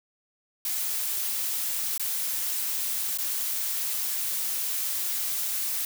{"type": "noise with dropouts", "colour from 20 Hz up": "blue", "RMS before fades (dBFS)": -29, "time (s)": [0.65, 5.85], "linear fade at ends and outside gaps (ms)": 2, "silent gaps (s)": [[1.978, 1.996], [3.175, 3.185]], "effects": []}